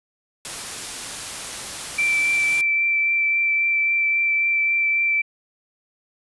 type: noise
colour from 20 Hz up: white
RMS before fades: -31 dBFS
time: 0.45-2.61 s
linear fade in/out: 0 ms
type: tone with vibrato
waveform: sine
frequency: 2338 Hz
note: D7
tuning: 8 cents flat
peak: -17 dBFS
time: 1.98-5.22 s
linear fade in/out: 10 ms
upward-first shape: triangle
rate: 3.7 Hz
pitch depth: 12 cents each way
effects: resampled to 24000 Hz